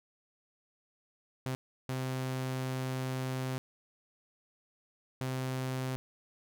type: tone bursts at uneven times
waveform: sawtooth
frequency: 130 Hz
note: C3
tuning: 11 cents flat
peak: -29 dBFS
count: 3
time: 1.46-1.55 / 1.89-3.58 / 5.21-5.96 s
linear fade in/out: 0 ms
effects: none